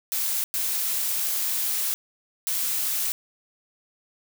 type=noise bursts at uneven times; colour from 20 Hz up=blue; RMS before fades=-26 dBFS; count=3; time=0.12-0.44 / 0.54-1.94 / 2.47-3.12 s; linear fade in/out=0 ms; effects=none